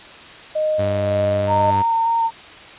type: tone with tremolo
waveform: sine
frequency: 618 Hz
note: D#5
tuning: 12 cents flat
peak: -16 dBFS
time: 0.55-1.71 s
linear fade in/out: 10 ms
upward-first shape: sine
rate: 1.8 Hz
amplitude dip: 35%
type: tone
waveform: sawtooth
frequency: 98.9 Hz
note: G2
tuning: 16 cents sharp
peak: -18 dBFS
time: 0.78-1.83 s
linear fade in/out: 20 ms
type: tone with vibrato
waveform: sine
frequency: 916 Hz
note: A#5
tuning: 31 cents flat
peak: -15 dBFS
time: 1.47-2.31 s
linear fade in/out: 50 ms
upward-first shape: square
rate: 3.4 Hz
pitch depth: 10 cents each way
effects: white hiss -39 dBFS RMS until 2.78 s + resampled to 8000 Hz